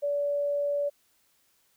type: tone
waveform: sine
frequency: 575 Hz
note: D5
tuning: 37 cents flat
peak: -25 dBFS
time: 0.02-0.9 s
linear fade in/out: 20 ms
effects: white hiss -68 dBFS RMS until 1.76 s